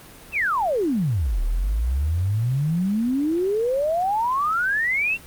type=exponential two-way sweep; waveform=sine; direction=down then up; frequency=2777 to 36.31 to 2777 Hz; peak=-19 dBFS; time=0.32-5.18 s; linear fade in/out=50 ms; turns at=1.42 s; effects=pink hiss -44 dBFS RMS until 5.26 s + Opus 32 kbps